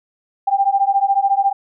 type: beating tone pair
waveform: sine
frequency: 784 / 798 Hz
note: G5 / G5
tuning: 0 / +31 cents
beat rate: 14 Hz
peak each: -16 dBFS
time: 0.47-1.53 s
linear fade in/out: 10 ms
effects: none